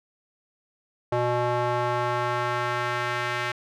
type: tone with band-pass filter sweep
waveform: square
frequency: 121.8 Hz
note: B2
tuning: 24 cents flat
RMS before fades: -26 dBFS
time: 1.12-3.52 s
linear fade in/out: 5 ms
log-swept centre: 690 to 1900 Hz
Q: 1.3
effects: none